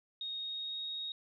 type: tone with pitch glide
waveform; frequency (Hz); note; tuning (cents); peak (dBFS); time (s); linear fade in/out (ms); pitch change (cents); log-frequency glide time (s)
sine; 3729 to 3755; A#7 to A#7; 0 to +12; -37; 0.21-1.12; 2; +12; 0.38-0.86
effects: none